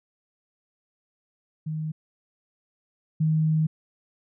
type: tone pair in turn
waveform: sine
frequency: 156.1 / 157 Hz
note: D#3 / D#3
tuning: +6 / +16 cents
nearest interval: unison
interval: 10 cents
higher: second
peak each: -27 / -19 dBFS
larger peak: second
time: 1.66-1.92 / 3.2-3.67 s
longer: second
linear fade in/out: 10 ms
effects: none